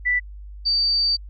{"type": "tone pair in turn", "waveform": "sine", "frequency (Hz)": [1975.5, 4621], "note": ["B6", "D8"], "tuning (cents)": [0, -29], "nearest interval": "octave + minor third", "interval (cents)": 1471, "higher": "second", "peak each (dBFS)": -17, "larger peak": "neither", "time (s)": [[0.05, 0.2], [0.65, 1.17]], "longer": "second", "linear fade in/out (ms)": 20, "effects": ["added 50 Hz sine -35 dBFS peak until 1.29 s", "Opus 48 kbps"]}